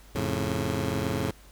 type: chord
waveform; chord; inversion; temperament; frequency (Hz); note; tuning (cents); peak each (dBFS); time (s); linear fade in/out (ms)
15% pulse; F augmented; none; just; 87.31 / 109.13 / 136.42; F2 / A2 / C#3; 0 / -14 / -27; -25; 0.15-1.31; 5
effects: added 50 Hz sine -51 dBFS peak until 1.51 s + pink hiss -55 dBFS RMS until 1.51 s